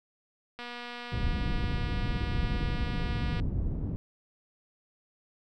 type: click train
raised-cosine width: 0.3 ms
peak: -25 dBFS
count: 678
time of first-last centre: 0.59-3.399 s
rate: 241 Hz
type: low-pass noise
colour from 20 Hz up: pink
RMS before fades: -30 dBFS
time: 1.12-3.96 s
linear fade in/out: 0 ms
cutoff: 200 Hz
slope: 12 dB/octave
effects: none